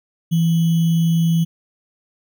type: tone with sample-and-hold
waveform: sine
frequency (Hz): 165.5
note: E3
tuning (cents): +7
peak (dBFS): -13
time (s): 0.31-1.45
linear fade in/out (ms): 20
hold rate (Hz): 3150
effects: none